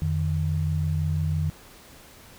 sine tone pair together, 87.31 / 153.32 Hz, F2 / D#3, 0 / -25 cents, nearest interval minor seventh, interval 975 cents, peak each -25 dBFS, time 0.02-1.5 s, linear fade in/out 0 ms, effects pink hiss -49 dBFS RMS until 2.38 s

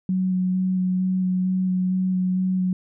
sine tone with vibrato, 185 Hz, F#3, in tune, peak -19 dBFS, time 0.09-2.73 s, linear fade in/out 2 ms, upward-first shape square, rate 2.2 Hz, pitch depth 10 cents each way, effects none

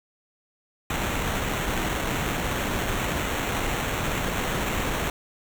pink noise with sample-and-hold, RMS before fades -27 dBFS, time 0.9-5.1 s, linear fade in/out 2 ms, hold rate 4900 Hz, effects none

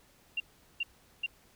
sine tone bursts, 2772 Hz, F7, 14 cents flat, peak -29 dBFS, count 3, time 0.37-1.263 s, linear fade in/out 5 ms, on 31 ms, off 400 ms, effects pink hiss -63 dBFS RMS until 1.55 s

